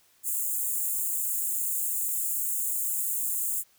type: high-pass noise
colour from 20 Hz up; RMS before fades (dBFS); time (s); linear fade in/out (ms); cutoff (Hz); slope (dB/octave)
white; -29; 0.23-3.64; 50; 6900; 96
effects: white hiss -63 dBFS RMS until 3.78 s